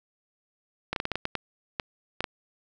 clicks, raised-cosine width 0.3 ms, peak -12 dBFS, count 11, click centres 0.93 / 0.962 / 1.001 / 1.054 / 1.117 / 1.156 / 1.254 / 1.353 / 1.798 / 2.206 / 2.242 s, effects none

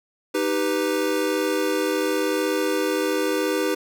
square chord, Eb augmented, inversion none, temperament equal, 311.1 / 392 / 493.9 Hz, Eb4 / G4 / B4, 0 / 0 / 0 cents, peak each -26 dBFS, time 0.34-3.75 s, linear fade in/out 10 ms, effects none

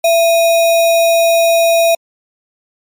sine tone with sample-and-hold, 668 Hz, E5, 23 cents sharp, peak -7 dBFS, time 0.04-1.95 s, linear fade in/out 5 ms, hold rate 3150 Hz, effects MP3 64 kbps

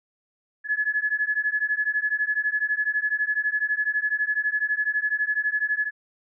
sine beating tone pair, 1700 / 1712 Hz, G#6 / A6, +40 / -48 cents, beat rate 12 Hz, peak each -25 dBFS, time 0.64-5.91 s, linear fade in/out 50 ms, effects none

